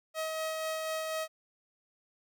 sawtooth tone with tremolo, 635 Hz, D#5, 35 cents sharp, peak -28 dBFS, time 0.14-1.28 s, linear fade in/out 50 ms, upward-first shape sine, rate 4.1 Hz, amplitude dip 25%, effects none

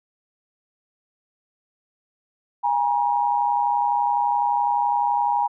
sine tone pair together, 820.2 / 952 Hz, G#5 / A#5, -22 / +36 cents, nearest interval minor third, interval 258 cents, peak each -21 dBFS, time 2.63-5.48 s, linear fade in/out 20 ms, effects none

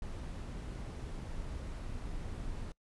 brown noise, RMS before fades -41 dBFS, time 0.02-2.72 s, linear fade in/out 2 ms, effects noise-tail reverb RT60 0.1 s tail -24 dB re dry + resampled to 24000 Hz

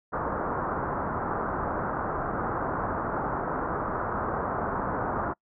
white low-pass noise, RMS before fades -30 dBFS, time 0.12-5.34 s, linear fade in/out 20 ms, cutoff 1400 Hz, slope 48 dB/octave, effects noise-tail reverb RT60 0.1 s tail -26 dB re dry

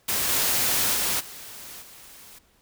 white noise with level steps, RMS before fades -25 / -23 / -25 / -41 / -47 dBFS, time 0.08-2.39 s, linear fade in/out 10 ms, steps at 0.28 / 0.93 / 1.19 / 1.81 s, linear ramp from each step 20 ms, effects pink hiss -62 dBFS RMS until 2.61 s

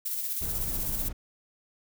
violet noise with tremolo, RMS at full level -31 dBFS, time 0.05-1.09 s, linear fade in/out 10 ms, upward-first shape square, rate 16 Hz, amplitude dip 30%
brown noise, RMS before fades -35 dBFS, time 0.41-1.13 s, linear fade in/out 10 ms
effects none

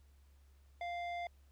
square tone with low-pass filter, 697 Hz, F5, 4 cents flat, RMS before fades -41 dBFS, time 0.81-1.27 s, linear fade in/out 2 ms, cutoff 2600 Hz, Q 1.2, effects added 69 Hz sine -61 dBFS peak until 1.51 s + pink hiss -75 dBFS RMS until 1.51 s

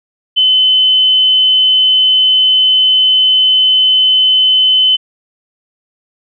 sine tone, 3040 Hz, F#7, 46 cents sharp, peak -6 dBFS, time 0.36-4.97 s, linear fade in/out 20 ms, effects none

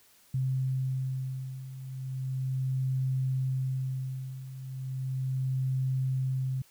sine beating tone pair, 130.81 / 131.17 Hz, C3 / C3, 0 / +5 cents, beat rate 0.36 Hz, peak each -34 / -30 dBFS, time 0.34-6.62 s, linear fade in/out 5 ms, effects white hiss -61 dBFS RMS until 6.7 s

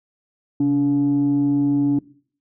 sine tone pair together, 134.83 / 285.7 Hz, C#3 / D4, -48 / -48 cents, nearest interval octave + minor second, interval 1300 cents, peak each -23 / -14 dBFS, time 0.6-1.99 s, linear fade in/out 5 ms, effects noise-tail reverb RT60 0.5 s tail -21 dB re dry + tanh soft clip ceiling -12 dBFS

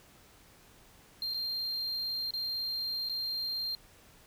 triangle tone with dropouts, 4186 Hz, C8, in tune, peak -31 dBFS, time 1.22-3.75 s, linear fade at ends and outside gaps 1 ms, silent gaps 1.338-1.344 / 2.307-2.337 / 3.088-3.096 s, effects pink hiss -59 dBFS RMS until 4.26 s

